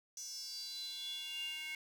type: tone with high-pass filter sweep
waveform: square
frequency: 311.1 Hz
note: D#4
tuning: in tune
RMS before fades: -44 dBFS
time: 0.17-1.75 s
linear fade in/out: 2 ms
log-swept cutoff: 6000 to 2300 Hz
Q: 8.7
effects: none

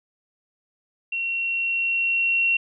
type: tone with level ramp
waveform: sine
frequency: 2732 Hz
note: F7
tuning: 39 cents flat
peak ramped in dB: -24 to -17 dBFS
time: 1.12-2.57 s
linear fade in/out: 5 ms
effects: none

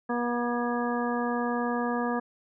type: harmonic tone with a mistuned harmonic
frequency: 240.7 Hz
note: B3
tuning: 44 cents flat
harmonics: 1 / 2 / 3 / 4 / 5 / 7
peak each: -29 / -32 / -34 / -35 / -36 / -37 dBFS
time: 0.09-2.2 s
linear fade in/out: 10 ms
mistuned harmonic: 7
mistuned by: -22 cents
effects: none

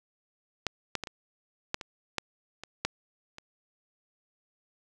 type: clicks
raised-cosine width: 0.2 ms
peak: -11 / -12 / -17 / -22 / -11 / -21 / -11 / -23 / -10 / -26 dBFS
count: 10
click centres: 0.667 / 0.953 / 1.037 / 1.072 / 1.744 / 1.812 / 2.183 / 2.636 / 2.85 / 3.384 s
effects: none

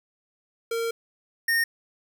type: tone pair in turn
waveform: square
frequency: 460 / 1840 Hz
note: A#4 / A#6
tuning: -23 / -23 cents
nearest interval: 2 octaves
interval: 2400 cents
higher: second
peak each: -26 / -21 dBFS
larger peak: second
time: 0.71-0.91 / 1.48-1.64 s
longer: first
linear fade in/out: 5 ms
effects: 9-bit

